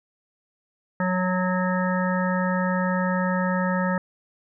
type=harmonic tone; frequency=183.5 Hz; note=F#3; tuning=14 cents flat; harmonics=1 / 3 / 5 / 7 / 9 / 10; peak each=-23 / -28 / -30 / -31 / -33 / -33 dBFS; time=1-3.98 s; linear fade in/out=2 ms; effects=none